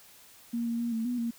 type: tone with pitch steps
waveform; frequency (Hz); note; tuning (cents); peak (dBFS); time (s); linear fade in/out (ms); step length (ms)
sine; 234.7 / 232.6 / 236 / 224.9 / 245 / 233; A#3 / A#3 / A#3 / A3 / B3 / A#3; +12 / -4 / +22 / +38 / -14 / -1; -28; 0.53-1.31; 10; 130
effects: white hiss -55 dBFS RMS until 1.38 s